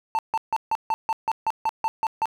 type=tone bursts; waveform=triangle; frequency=890 Hz; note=A5; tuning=20 cents sharp; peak=-18 dBFS; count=12; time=0.15-2.256 s; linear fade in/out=0 ms; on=38 ms; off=150 ms; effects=none